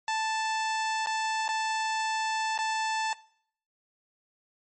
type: tone with dropouts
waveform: sawtooth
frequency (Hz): 880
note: A5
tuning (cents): 0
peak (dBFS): -23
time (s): 0.08-3.13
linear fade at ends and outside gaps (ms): 1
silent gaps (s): 1.061-1.07 / 1.48-1.489 / 2.578-2.588
effects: noise-tail reverb RT60 0.6 s tail -20 dB re dry + MP3 32 kbps